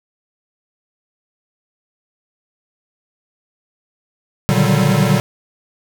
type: tone cluster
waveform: square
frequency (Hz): 119 / 143.3 / 151.2 / 186.1 / 195.4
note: A#2 / D3 / D#3 / F#3 / G3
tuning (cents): +36 / -42 / -49 / +10 / -5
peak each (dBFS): -19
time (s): 4.49-5.2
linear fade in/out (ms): 0
effects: none